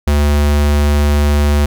square tone, 73.1 Hz, D2, 7 cents flat, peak -10 dBFS, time 0.07-1.66 s, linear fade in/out 5 ms, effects none

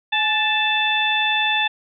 harmonic tone with a mistuned harmonic, 880 Hz, A5, in tune, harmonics 1 / 2 / 3 / 4, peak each -23 / -23 / -22 / -22 dBFS, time 0.12-1.68 s, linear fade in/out 10 ms, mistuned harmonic 1, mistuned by -62 cents, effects none

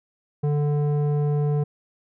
square tone with low-pass filter, 146.9 Hz, D3, 1 cent sharp, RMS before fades -22 dBFS, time 0.43-1.64 s, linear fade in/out 10 ms, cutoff 550 Hz, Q 1, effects none

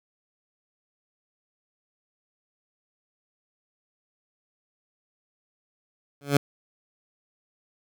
15% pulse tone with exponential growth, 142 Hz, C#3, 42 cents sharp, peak -7 dBFS, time 6.21-6.37 s, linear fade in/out 2 ms, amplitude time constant 34 ms, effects none

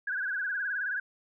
sine tone with vibrato, 1568 Hz, G6, in tune, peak -29 dBFS, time 0.07-1 s, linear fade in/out 5 ms, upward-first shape sine, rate 19 Hz, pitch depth 110 cents each way, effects none

